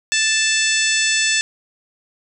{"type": "harmonic tone", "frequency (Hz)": 880, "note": "A5", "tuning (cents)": 0, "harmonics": [2, 3, 4, 5, 6, 7, 8, 9], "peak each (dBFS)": [-21, -21, -23, -27, -25, -26, -28, -23], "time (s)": [0.12, 1.41], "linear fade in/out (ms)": 0, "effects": []}